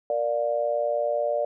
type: tone with amplitude modulation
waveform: sine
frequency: 587.3 Hz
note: D5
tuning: in tune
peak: -18 dBFS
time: 0.1-1.45 s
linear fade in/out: 2 ms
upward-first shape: sine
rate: 120 Hz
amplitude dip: 95%
effects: none